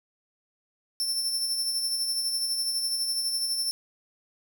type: tone with tremolo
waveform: sawtooth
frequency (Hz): 5370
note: E8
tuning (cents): +31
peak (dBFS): -22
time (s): 1-3.71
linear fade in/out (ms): 0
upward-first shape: sine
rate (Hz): 12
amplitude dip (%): 40
effects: none